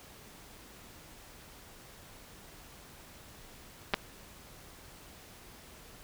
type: clicks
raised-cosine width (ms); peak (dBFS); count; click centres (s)
0.3; -11; 2; 3.937 / 3.942
effects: pink hiss -53 dBFS RMS until 6.03 s